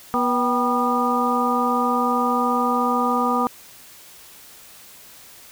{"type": "harmonic tone with a mistuned harmonic", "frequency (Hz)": 243.4, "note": "B3", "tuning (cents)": -25, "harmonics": [1, 2, 3, 4, 5], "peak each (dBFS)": [-23, -26, -25, -25, -22], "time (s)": [0.14, 3.47], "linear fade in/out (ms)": 0, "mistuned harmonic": 3, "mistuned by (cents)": 95, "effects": ["white hiss -45 dBFS RMS until 5.51 s"]}